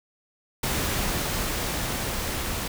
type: noise with level ramp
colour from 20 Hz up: pink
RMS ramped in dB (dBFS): -26 to -30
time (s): 0.63-2.68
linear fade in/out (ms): 5
effects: none